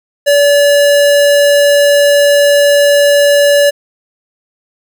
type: tone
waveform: square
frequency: 574 Hz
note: D5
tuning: 40 cents flat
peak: -6 dBFS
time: 0.26-3.71 s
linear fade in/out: 20 ms
effects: none